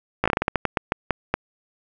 slowing click train, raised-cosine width 0.5 ms, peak -4 dBFS, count 14, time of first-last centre 0.24-1.34 s, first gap 16 ms, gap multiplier 1.25, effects none

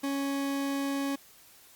40% pulse tone, 277.2 Hz, C#4, in tune, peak -28 dBFS, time 0.03-1.16 s, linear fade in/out 10 ms, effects white hiss -56 dBFS RMS until 1.75 s + Opus 48 kbps

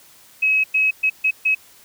sine tone bursts at uneven times, 2559 Hz, D#7, 48 cents sharp, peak -14 dBFS, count 5, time 0.42-0.64 / 0.74-0.91 / 1.03-1.1 / 1.24-1.31 / 1.45-1.55 s, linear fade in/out 10 ms, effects white hiss -49 dBFS RMS until 1.84 s

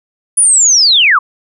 sine linear sweep, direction down, 9956 to 1031 Hz, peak -5 dBFS, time 0.37-1.19 s, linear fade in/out 10 ms, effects none

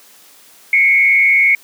sine tone with frequency modulation, 2199 Hz, C#7, 14 cents flat, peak -8 dBFS, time 0.73-1.55 s, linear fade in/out 2 ms, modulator 131 Hz, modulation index 0.59, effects white hiss -45 dBFS RMS until 1.63 s + high-pass 200 Hz 12 dB/octave

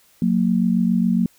sine tone pair together, 182.54 / 229.8 Hz, F#3 / A#3, -23 / -25 cents, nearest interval major third, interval 398 cents, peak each -18 dBFS, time 0.22-1.26 s, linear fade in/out 2 ms, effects white hiss -56 dBFS RMS until 1.38 s

